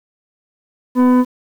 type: tone with frequency modulation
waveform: sine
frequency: 251.1 Hz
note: B3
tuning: 29 cents sharp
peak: -6 dBFS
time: 0.95-1.25 s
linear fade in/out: 50 ms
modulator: 751 Hz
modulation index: 0.51
effects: tanh soft clip ceiling -7 dBFS + 7-bit